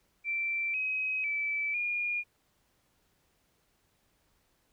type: tone with pitch steps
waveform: sine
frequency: 2344 / 2535 / 2312 / 2425 Hz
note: D7 / D#7 / D7 / D#7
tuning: -4 / +32 / -28 / -45 cents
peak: -29 dBFS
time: 0.24-2.24 s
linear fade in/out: 50 ms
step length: 500 ms
effects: pink hiss -72 dBFS RMS until 4.72 s